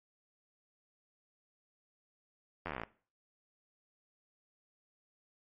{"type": "slowing click train", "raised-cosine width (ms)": 0.5, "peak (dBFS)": -23, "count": 13, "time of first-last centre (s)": [2.66, 2.835], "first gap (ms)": 11, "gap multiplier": 1.05, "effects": ["noise-tail reverb RT60 0.4 s tail -19 dB re dry", "MP3 32 kbps"]}